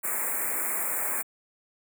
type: band-stop noise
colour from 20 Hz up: white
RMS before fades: -29 dBFS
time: 0.03-1.23 s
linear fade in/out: 20 ms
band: 2400 to 7300 Hz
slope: 96 dB/octave
effects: high-pass 300 Hz 12 dB/octave